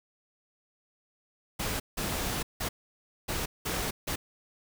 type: noise bursts at uneven times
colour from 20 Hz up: pink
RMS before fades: -32 dBFS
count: 6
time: 1.59-1.8 / 1.97-2.43 / 2.6-2.69 / 3.28-3.46 / 3.65-3.91 / 4.07-4.16 s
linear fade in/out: 10 ms
effects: none